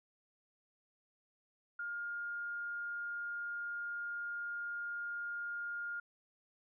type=tone; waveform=sine; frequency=1414 Hz; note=F6; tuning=21 cents sharp; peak=-38 dBFS; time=1.79-6 s; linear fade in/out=5 ms; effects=none